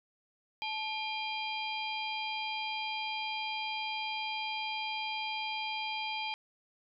harmonic tone with a mistuned harmonic, 800 Hz, G5, 35 cents sharp, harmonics 1 / 3 / 4 / 5 / 6, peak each -38 / -38 / -40 / -48 / -46 dBFS, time 0.62-6.34 s, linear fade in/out 0 ms, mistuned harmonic 1, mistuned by +140 cents, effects none

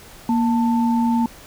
sine tone pair together, 235.1 / 887 Hz, A#3 / A5, +15 / +14 cents, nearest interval octave + major seventh, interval 2299 cents, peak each -16 / -23 dBFS, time 0.29-1.26 s, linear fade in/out 2 ms, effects pink hiss -43 dBFS RMS until 1.46 s

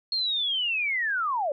sine linear sweep, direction down, 4299 to 538 Hz, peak -24 dBFS, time 0.12-1.52 s, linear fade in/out 2 ms, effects none

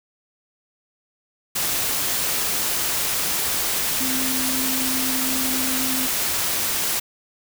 sine tone in noise, 260.2 Hz, C4, 9 cents flat, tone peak -27 dBFS, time 4-6.07 s, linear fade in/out 10 ms, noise white, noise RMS -23 dBFS, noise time 1.55-7 s, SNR -7 dB, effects none

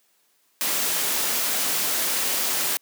white noise, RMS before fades -24 dBFS, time 0.61-2.77 s, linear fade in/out 0 ms, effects white hiss -65 dBFS RMS until 2.81 s + high-pass 200 Hz 12 dB/octave

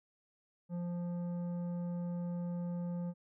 sine tone with tanh clipping, 174.61 Hz, F3, in tune, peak -37 dBFS, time 0.69-3.14 s, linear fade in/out 50 ms, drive 10 dB, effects none

